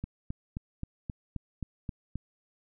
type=click train; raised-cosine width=5 ms; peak=-22 dBFS; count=9; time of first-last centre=0.04-2.156 s; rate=3.78 Hz; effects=none